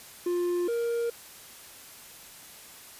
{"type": "tone pair in turn", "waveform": "triangle", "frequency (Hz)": [351.9, 468.6], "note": ["F4", "A#4"], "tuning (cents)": [13, 9], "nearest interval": "perfect fourth", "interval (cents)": 496, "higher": "second", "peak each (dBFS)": [-23, -24], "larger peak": "first", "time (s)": [[0.26, 0.68], [0.68, 1.1]], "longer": "neither", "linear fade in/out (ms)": 5, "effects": ["white hiss -48 dBFS RMS until 2.99 s", "resampled to 32000 Hz"]}